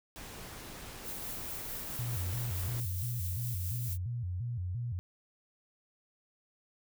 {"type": "noise", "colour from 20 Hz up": "pink", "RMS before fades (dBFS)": -46, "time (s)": [0.16, 2.8], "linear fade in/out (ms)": 0}
{"type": "noise with tremolo", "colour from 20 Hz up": "violet", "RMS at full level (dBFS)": -40, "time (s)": [1.03, 3.98], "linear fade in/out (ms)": 50, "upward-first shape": "triangle", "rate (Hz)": 4.6, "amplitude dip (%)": 35}
{"type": "tone with vibrato", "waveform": "sine", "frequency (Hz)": 103.83, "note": "G#2", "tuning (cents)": 0, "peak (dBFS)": -33, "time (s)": [1.99, 4.99], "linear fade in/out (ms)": 0, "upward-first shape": "square", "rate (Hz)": 2.9, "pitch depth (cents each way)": 250}
{"effects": []}